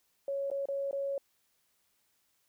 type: tone with dropouts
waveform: sine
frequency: 554.4 Hz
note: C#5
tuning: in tune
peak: -31 dBFS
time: 0.28-1.18 s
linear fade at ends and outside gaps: 2 ms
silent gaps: 0.502-0.514 / 0.656-0.686 / 0.911-0.929 s
effects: white hiss -74 dBFS RMS until 2.48 s